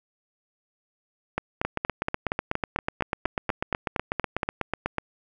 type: two click trains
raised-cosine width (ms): 0.5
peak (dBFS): -10 / -10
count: 28 / 14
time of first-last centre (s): 1.65-4.983 / 1.38-4.432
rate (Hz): 8.1 / 4.26
effects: none